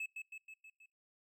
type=tone with echo; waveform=triangle; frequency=2600 Hz; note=E7; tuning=24 cents flat; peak=-36 dBFS; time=0-0.06 s; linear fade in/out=5 ms; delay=160 ms; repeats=5; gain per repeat=-4 dB; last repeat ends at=0.86 s; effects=noise-tail reverb RT60 0.3 s tail -24 dB re dry